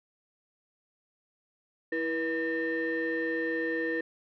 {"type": "tone cluster", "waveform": "sine", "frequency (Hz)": [327.1, 483, 1812], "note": ["E4", "B4", "A#6"], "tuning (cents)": [-13, -39, -50], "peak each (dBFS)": -31, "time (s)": [1.92, 4.01], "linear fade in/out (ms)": 5, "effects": ["tanh soft clip ceiling -23 dBFS"]}